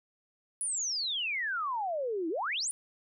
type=exponential two-way sweep; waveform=sine; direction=down then up; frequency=10250 to 311.1 to 10250 Hz; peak=-30 dBFS; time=0.61-2.71 s; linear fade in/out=0 ms; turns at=2.29 s; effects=none